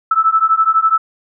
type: beating tone pair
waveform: sine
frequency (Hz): 1308 / 1320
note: E6 / E6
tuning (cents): -14 / +2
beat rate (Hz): 12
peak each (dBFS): -13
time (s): 0.11-0.98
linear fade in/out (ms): 5
effects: none